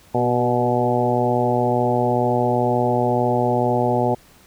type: harmonic tone with a mistuned harmonic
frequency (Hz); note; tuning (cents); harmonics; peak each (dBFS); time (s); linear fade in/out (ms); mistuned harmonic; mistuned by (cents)
122.1; B2; -19; 1 / 2 / 3 / 4 / 5 / 6 / 7; -24 / -24 / -24 / -24 / -24 / -24 / -24; 0.14-4.15; 10; 3; +23
effects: pink hiss -51 dBFS RMS until 4.46 s